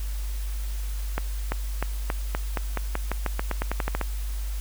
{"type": "accelerating click train", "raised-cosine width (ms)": 0.5, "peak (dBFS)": -11, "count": 18, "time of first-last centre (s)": [1.18, 4.013], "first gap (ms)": 340, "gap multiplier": 0.9, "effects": ["added 50 Hz sine -27 dBFS peak until 4.6 s", "white hiss -44 dBFS RMS until 4.6 s"]}